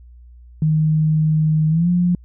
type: tone with pitch glide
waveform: sine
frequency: 155.56 to 176.64 Hz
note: D#3 to F3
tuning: 0 to +20 cents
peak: -13 dBFS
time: 0.62-2.15 s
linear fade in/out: 2 ms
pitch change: +220 cents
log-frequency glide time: 1.69-1.89 s
effects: added 60 Hz sine -40 dBFS peak until 2.24 s